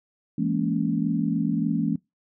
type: chord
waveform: sine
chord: A# half-diminished seventh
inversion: second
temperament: just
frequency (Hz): 167.82 / 209.8 / 233.1 / 279.7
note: E3 / G#3 / A#3 / C#4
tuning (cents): +31 / +18 / 0 / +16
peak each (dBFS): -27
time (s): 0.38-1.96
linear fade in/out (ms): 5
effects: noise-tail reverb RT60 0.2 s tail -22 dB re dry